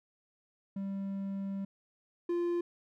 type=tone pair in turn; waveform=triangle; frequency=196 / 346.8 Hz; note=G3 / F4; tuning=0 / -12 cents; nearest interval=minor seventh; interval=988 cents; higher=second; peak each=-32 / -27 dBFS; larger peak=second; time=0.76-1.65 / 2.29-2.61 s; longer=first; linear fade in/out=5 ms; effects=none